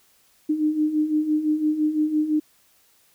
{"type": "beating tone pair", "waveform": "sine", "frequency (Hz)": [301.4, 307.3], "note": ["D4", "D#4"], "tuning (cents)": [45, -21], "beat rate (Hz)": 5.9, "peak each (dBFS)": [-26, -20], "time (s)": [0.49, 2.4], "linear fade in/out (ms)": 10, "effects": ["white hiss -60 dBFS RMS until 3.14 s"]}